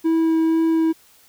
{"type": "tone with vibrato", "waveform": "triangle", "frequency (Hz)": 324.6, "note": "E4", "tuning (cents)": -27, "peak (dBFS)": -13, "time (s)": [0.04, 0.93], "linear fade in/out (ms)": 20, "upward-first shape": "sine", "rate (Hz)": 2.1, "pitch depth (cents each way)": 8, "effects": ["white hiss -53 dBFS RMS until 1.28 s"]}